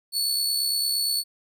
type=tone with amplitude modulation; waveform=sawtooth; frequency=4435 Hz; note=C#8; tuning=in tune; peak=-18 dBFS; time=0.12-1.24 s; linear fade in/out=50 ms; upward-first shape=sine; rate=68.7 Hz; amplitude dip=40%; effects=none